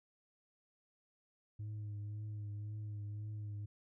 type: tone with vibrato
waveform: sine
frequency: 104.8 Hz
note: G#2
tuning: 16 cents sharp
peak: -38 dBFS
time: 1.59-3.66 s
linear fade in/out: 10 ms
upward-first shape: triangle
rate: 1.9 Hz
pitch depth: 35 cents each way
effects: tanh soft clip ceiling -40 dBFS